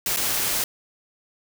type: noise with dropouts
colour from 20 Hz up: white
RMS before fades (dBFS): -24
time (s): 0.06-0.64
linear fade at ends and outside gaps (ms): 2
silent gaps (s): 0.163-0.17
effects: none